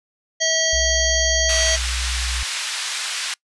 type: harmonic tone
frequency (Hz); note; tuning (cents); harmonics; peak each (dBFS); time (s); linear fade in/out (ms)
646; E5; -35; 1 / 3 / 5 / 7 / 9 / 10; -24 / -24 / -24 / -24 / -24 / -24; 0.4-1.77; 20
type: tone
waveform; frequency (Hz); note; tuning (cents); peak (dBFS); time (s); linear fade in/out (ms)
sine; 61.74; B1; 0; -23; 0.73-2.43; 0
type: band-pass noise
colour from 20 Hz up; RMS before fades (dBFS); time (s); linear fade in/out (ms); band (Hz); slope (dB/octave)
white; -26; 1.49-3.34; 2; 1400 to 5600; 12
effects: noise-tail reverb RT60 0.1 s tail -25 dB re dry + resampled to 24000 Hz